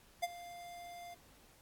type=tone with ADSR envelope; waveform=square; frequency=698.5 Hz; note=F5; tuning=in tune; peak=-31 dBFS; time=0.22-1.15 s; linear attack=17 ms; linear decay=31 ms; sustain=-17 dB; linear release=17 ms; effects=pink hiss -64 dBFS RMS until 1.61 s + AAC 64 kbps